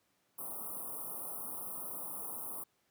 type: band-stop noise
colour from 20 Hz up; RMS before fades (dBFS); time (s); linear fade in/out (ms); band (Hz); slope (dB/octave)
white; -42; 0.38-2.64; 10; 1300 to 9100; 96
effects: pink hiss -75 dBFS RMS until 2.9 s + high-pass 150 Hz 12 dB/octave